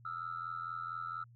sine tone with amplitude modulation, 1318.5 Hz, E6, in tune, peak -33 dBFS, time 0.05-1.24 s, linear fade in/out 5 ms, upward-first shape sine, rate 84.3 Hz, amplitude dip 95%, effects tanh soft clip ceiling -31 dBFS + added 118 Hz sine -56 dBFS peak until 1.35 s

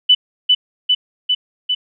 sine tone with echo, 2990 Hz, F#7, 17 cents sharp, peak -6 dBFS, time 0.09-0.15 s, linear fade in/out 10 ms, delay 400 ms, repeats 4, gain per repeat -2 dB, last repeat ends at 1.75 s, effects none

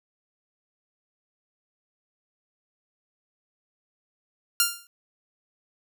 5% pulse tone with exponential decay, 1396.9 Hz, F6, in tune, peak -4 dBFS, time 4.6-4.87 s, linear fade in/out 1 ms, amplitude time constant 57 ms, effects none

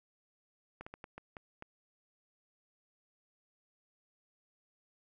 slowing click train, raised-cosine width 0.5 ms, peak -30 dBFS, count 7, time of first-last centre 0.81-1.624 s, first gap 55 ms, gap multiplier 1.36, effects none

